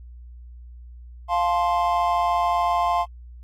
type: chord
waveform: triangle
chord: F major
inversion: none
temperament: just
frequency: 698.5 / 873.1 / 1047.7 Hz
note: F5 / A5 / C6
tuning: 0 / -14 / +2 cents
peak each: -20 / -24 / -21 dBFS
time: 1.28-3.06 s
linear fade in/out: 50 ms
effects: added 60 Hz sine -39 dBFS peak until 3.43 s + AAC 48 kbps